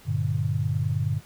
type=chord; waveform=sine; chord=G minor; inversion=none; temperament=just; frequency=98 / 117.6 / 147 Hz; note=G2 / Bb2 / D3; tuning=0 / +16 / +2 cents; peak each=-27 dBFS; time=0.05-1.21 s; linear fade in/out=50 ms; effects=pink hiss -52 dBFS RMS until 1.25 s